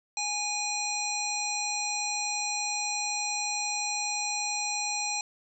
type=harmonic tone with a mistuned harmonic; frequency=830.6 Hz; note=G#5; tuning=in tune; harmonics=1 / 3 / 5 / 7 / 9; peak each=-35 / -35 / -35 / -35 / -35 dBFS; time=0.17-5.21 s; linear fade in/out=2 ms; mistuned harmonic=3; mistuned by=-21 cents; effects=none